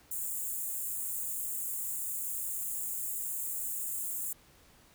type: high-pass noise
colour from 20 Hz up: white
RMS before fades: -36 dBFS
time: 0.11-4.33 s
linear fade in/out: 5 ms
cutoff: 6900 Hz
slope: 96 dB/octave
effects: pink hiss -61 dBFS RMS until 4.94 s